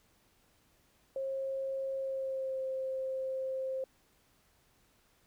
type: tone with pitch glide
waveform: sine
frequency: 537 to 526.6 Hz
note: C5 to C5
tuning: +45 to +11 cents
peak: -33 dBFS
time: 1.16-3.84 s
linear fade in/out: 2 ms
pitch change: -34 cents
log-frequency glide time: 1.97-2.62 s
effects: pink hiss -69 dBFS RMS until 5.26 s